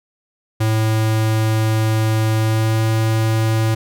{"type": "tone with pitch glide", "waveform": "square", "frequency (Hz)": [110, 111.09], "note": ["A2", "A2"], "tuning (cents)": [0, 17], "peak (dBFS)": -15, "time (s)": [0.6, 3.75], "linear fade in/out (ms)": 10, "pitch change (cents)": 17, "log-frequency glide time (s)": [2.36, 2.83], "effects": []}